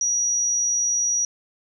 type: tone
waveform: sine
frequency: 5790 Hz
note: F#8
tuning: 38 cents flat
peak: -19 dBFS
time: 0.01-1.25 s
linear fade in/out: 2 ms
effects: none